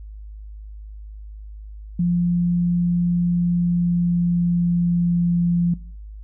sine tone with pitch glide, 174.61 to 173.1 Hz, F3 to F3, 0 to -15 cents, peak -16 dBFS, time 1.99-5.74 s, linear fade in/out 5 ms, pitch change -15 cents, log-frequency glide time 3.25-5.45 s, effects noise-tail reverb RT60 0.5 s tail -20 dB re dry + added 52 Hz sine -34 dBFS peak until 6.23 s

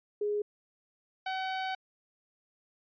sine / sawtooth tone pair in turn, 415.3 / 757.3 Hz, G#4 / F#5, 0 / +40 cents, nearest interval minor seventh, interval 1040 cents, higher second, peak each -28 dBFS, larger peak neither, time 0.21-0.42 / 1.26-1.75 s, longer second, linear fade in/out 5 ms, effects resampled to 11025 Hz

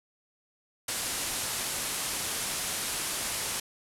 white low-pass noise, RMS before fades -33 dBFS, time 0.88-3.6 s, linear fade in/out 5 ms, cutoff 12000 Hz, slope 48 dB/octave, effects none

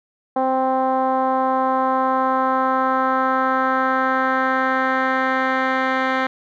10% pulse tone with low-pass filter sweep, 261.6 Hz, C4, in tune, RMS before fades -19 dBFS, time 0.36-6.27 s, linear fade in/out 5 ms, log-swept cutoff 780 to 2300 Hz, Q 2.2, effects none

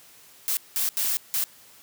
blue noise bursts at uneven times, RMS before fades -25 dBFS, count 4, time 0.48-0.57 / 0.76-0.89 / 0.97-1.17 / 1.34-1.44 s, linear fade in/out 0 ms, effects white hiss -52 dBFS RMS until 1.82 s + high-pass 60 Hz 12 dB/octave

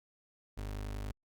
30% pulse tone, 50.8 Hz, G#1, 38 cents flat, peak -35 dBFS, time 0.57-1.12 s, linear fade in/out 10 ms, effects Opus 48 kbps

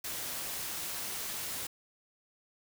white noise, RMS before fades -38 dBFS, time 0.04-1.67 s, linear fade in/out 5 ms, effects none

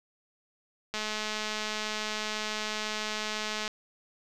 click train, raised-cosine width 0.2 ms, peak -16 dBFS, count 587, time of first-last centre 0.94-3.678 s, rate 214 Hz, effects none

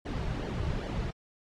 brown noise with flanger, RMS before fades -33 dBFS, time 0.05-1.11 s, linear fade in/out 10 ms, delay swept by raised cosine 0.76 to 3.96 ms, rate 2.5 Hz, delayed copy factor -0.75, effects low-pass 5000 Hz 12 dB/octave + AAC 48 kbps

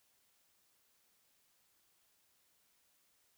silence, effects white hiss -74 dBFS RMS until 3.37 s

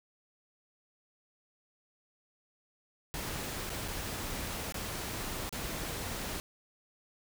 pink noise with dropouts, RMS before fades -38 dBFS, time 3.14-6.4 s, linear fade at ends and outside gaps 0 ms, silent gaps 3.695-3.701 / 3.879-3.883 / 4.723-4.743 / 5.493-5.526 s, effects none

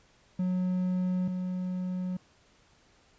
triangle tone pair in turn, 182.8 / 182.8 Hz, F#3 / F#3, -21 / -21 cents, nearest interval unison, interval 0 cents, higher neither, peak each -24 / -28 dBFS, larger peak first, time 0.39-1.28 / 1.28-2.17 s, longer neither, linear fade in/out 5 ms, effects pink hiss -63 dBFS RMS until 3.18 s + resampled to 16000 Hz

